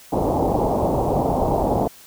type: low-pass noise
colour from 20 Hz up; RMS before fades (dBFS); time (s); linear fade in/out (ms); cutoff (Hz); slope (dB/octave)
white; -20; 0.12-1.88; 10; 880; 48
effects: white hiss -46 dBFS RMS until 2.06 s